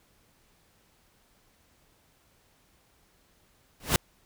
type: noise with exponential growth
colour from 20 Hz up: pink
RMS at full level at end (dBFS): -17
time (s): 3.8-3.96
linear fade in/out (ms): 2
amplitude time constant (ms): 34
effects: pink hiss -65 dBFS RMS until 4.25 s